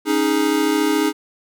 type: chord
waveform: square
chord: C# suspended second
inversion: none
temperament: equal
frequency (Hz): 277.2 / 311.1 / 415.3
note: C#4 / D#4 / G#4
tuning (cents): 0 / 0 / 0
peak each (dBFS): -23 / -19 / -22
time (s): 0.05-1.13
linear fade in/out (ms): 50
effects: none